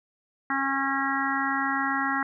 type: harmonic tone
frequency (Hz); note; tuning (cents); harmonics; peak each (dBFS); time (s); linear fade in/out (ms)
272.8; C#4; -28; 1 / 3 / 4 / 5 / 6 / 7; -31 / -31 / -31 / -31 / -31 / -31; 0.5-2.23; 2
effects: none